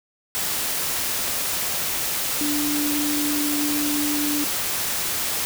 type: tone in noise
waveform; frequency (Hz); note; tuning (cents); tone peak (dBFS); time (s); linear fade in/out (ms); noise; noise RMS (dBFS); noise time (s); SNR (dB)
sine; 294.2; D4; +3; -23; 2.41-4.44; 0; white; -25; 0.35-5.45; -1
effects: none